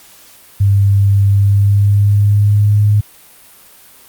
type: tone with pitch glide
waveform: sine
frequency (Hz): 99.6 to 104.19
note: G2 to G#2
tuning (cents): +28 to +6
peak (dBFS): -7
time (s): 0.6-3.01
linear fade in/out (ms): 10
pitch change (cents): +78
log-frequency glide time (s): 1.28-2.86
effects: white hiss -42 dBFS RMS until 4.08 s + Opus 48 kbps